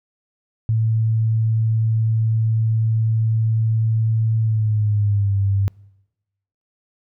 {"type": "tone with pitch glide", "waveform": "sine", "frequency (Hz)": [111.5, 98.76], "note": ["A2", "G2"], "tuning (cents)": [23, 13], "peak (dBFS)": -15, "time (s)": [0.69, 5.68], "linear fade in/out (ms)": 0, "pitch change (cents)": -210, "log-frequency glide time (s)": [4.41, 5.39], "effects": ["noise-tail reverb RT60 1.0 s tail -26 dB re dry"]}